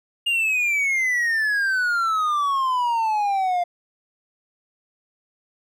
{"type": "exponential sweep", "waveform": "triangle", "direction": "down", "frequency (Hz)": [2838, 695], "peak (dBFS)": -17, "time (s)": [0.26, 3.64], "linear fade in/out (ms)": 10, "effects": []}